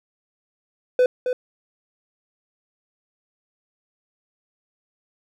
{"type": "tone with echo", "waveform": "triangle", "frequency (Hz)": 502, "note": "B4", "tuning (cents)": 28, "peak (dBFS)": -11, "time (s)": [0.99, 1.06], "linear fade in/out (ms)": 2, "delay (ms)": 270, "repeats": 1, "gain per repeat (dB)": -7, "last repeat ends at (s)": 1.33, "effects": []}